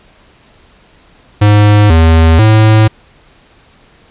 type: tone with pitch steps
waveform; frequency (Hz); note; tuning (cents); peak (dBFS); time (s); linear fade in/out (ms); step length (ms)
square; 104.2 / 81.2 / 108.9; G#2 / E2 / A2; +6 / -26 / -17; -4; 1.41-2.88; 10; 490
effects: pink hiss -45 dBFS RMS until 4.1 s + resampled to 8000 Hz